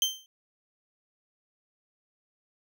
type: tone with exponential decay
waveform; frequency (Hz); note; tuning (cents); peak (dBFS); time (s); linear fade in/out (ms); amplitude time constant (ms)
30% pulse; 3124; G7; -7; -17; 0.02-0.26; 1; 52
effects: none